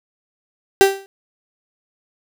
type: tone with exponential decay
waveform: 35% pulse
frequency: 390.7 Hz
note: G4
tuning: 6 cents flat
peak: -3 dBFS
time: 0.81-1.06 s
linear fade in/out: 0 ms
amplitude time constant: 54 ms
effects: none